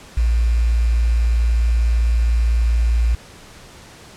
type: tone with quantisation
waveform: sine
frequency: 57.7 Hz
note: A#1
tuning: 17 cents flat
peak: -13 dBFS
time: 0.17-3.15 s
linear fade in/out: 5 ms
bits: 6
effects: pink hiss -42 dBFS RMS until 4.16 s + low-pass 9000 Hz 12 dB/octave